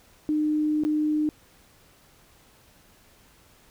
sine tone with dropouts, 304 Hz, D#4, 40 cents flat, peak -21 dBFS, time 0.29-1.29 s, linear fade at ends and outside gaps 0 ms, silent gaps 0.836-0.85 s, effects pink hiss -57 dBFS RMS until 3.7 s

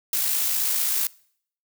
blue noise with amplitude modulation, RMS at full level -22 dBFS, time 0.13-1.07 s, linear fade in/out 2 ms, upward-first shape sine, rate 55.7 Hz, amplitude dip 35%, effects noise-tail reverb RT60 0.6 s tail -23 dB re dry

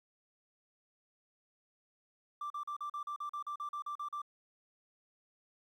triangle tone bursts, 1176 Hz, D6, 2 cents sharp, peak -34 dBFS, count 14, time 2.41-4.218 s, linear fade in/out 5 ms, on 92 ms, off 40 ms, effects tanh soft clip ceiling -33 dBFS + 12-bit

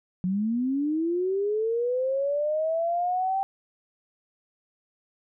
sine linear sweep, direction up, 177.7 to 784 Hz, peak -23 dBFS, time 0.24-3.43 s, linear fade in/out 0 ms, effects none

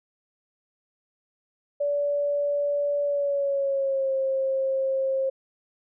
sine tone with pitch glide, 576 to 534.3 Hz, D5 to C5, -34 to +36 cents, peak -22 dBFS, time 1.8-5.3 s, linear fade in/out 10 ms, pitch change -130 cents, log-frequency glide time 3.03-4.13 s, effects none

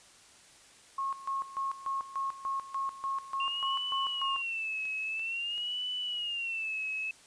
sine tone with tremolo, 1087 Hz, C#6, 34 cents flat, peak -30 dBFS, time 0.98-4.42 s, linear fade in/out 5 ms, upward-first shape square, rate 3.4 Hz, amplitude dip 80%
sine tone with vibrato, 2769 Hz, F7, 15 cents flat, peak -32 dBFS, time 3.4-7.11 s, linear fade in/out 2 ms, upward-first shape sine, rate 0.5 Hz, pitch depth 130 cents each way
clicks, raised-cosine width 0.2 ms, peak -34 dBFS, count 3, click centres 4.854 / 5.195 / 5.579 s
effects white hiss -57 dBFS RMS until 7.26 s + resampled to 22050 Hz

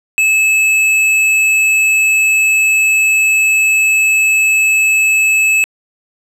sine tone with tanh clipping, 2600 Hz, E7, 24 cents flat, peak -10 dBFS, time 0.18-5.64 s, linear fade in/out 0 ms, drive 16 dB, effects low-pass 12000 Hz 12 dB/octave

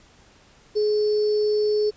sine tone with sample-and-hold, 421.4 Hz, G#4, 25 cents sharp, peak -18 dBFS, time 0.75-1.91 s, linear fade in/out 20 ms, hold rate 4900 Hz, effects pink hiss -54 dBFS RMS until 1.96 s + resampled to 16000 Hz

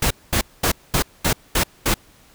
pink noise bursts, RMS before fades -18 dBFS, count 7, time 0.02-1.942 s, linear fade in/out 5 ms, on 86 ms, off 220 ms, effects pink hiss -52 dBFS RMS until 2.34 s

